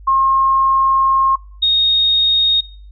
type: tone pair in turn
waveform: sine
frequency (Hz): 1072 / 3722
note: C6 / A#7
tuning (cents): +42 / -3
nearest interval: octave + minor seventh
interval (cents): 2155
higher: second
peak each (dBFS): -10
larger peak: neither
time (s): 0.07-1.36 / 1.62-2.61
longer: first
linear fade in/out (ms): 10
effects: noise-tail reverb RT60 0.5 s tail -23 dB re dry + added 50 Hz sine -35 dBFS peak until 2.91 s